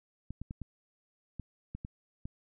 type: clicks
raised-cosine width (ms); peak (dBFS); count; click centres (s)
5; -27; 8; 0.306 / 0.416 / 0.509 / 0.617 / 1.397 / 1.75 / 1.849 / 2.255
effects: none